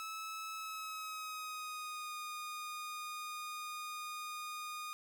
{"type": "tone with pitch glide", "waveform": "sawtooth", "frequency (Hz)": [1300, 1227], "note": ["E6", "D#6"], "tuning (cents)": [-24, -25], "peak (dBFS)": -38, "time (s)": [0, 4.93], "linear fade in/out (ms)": 0, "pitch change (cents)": -101, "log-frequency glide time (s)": [0.53, 2.16], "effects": []}